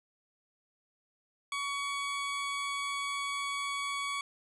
20% pulse tone, 1126 Hz, C#6, 27 cents sharp, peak -28 dBFS, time 1.52-4.21 s, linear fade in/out 2 ms, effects resampled to 22050 Hz + 11-bit

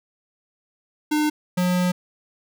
square tone pair in turn, 302.2 / 180.05 Hz, D4 / F#3, +50 / -47 cents, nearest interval major sixth, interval 897 cents, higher first, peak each -19 dBFS, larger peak neither, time 1.11-1.3 / 1.57-1.92 s, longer second, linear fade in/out 10 ms, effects none

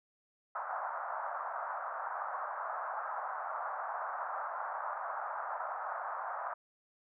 white band-pass noise, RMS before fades -39 dBFS, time 0.55-6.54 s, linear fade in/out 5 ms, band 630 to 1400 Hz, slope 48 dB/octave, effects none

